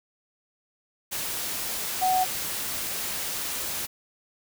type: tone in noise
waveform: sine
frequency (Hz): 744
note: F#5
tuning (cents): +9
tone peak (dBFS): -20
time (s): 2.01-2.25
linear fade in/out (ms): 20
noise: white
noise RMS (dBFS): -31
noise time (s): 1.11-3.87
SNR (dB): +8
effects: none